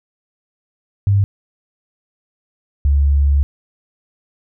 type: tone pair in turn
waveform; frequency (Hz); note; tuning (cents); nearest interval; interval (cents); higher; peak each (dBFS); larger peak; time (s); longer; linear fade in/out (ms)
sine; 99.9 / 70.64; G2 / C#2; +33 / +33; tritone; 600; first; -10; neither; 1.07-1.24 / 2.85-3.43; second; 0
effects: none